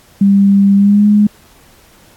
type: tone with pitch glide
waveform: sine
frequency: 198.4 to 208.1 Hz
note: G3 to G#3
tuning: +21 to +4 cents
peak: -5 dBFS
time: 0.21-1.27 s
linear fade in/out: 5 ms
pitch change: +83 cents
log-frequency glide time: 0.76-1.06 s
effects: pink hiss -46 dBFS RMS until 2.16 s + AAC 64 kbps